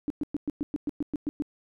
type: tone bursts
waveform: sine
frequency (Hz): 293.7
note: D4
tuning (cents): 0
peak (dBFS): -25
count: 11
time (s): 0.08-1.422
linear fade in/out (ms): 0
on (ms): 22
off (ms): 110
effects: none